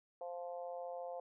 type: harmonic tone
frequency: 174.61 Hz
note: F3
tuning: in tune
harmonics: 3 / 4 / 5 / 6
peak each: -44 / -46 / -53 / -61 dBFS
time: 0.21-1.2 s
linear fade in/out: 2 ms
effects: none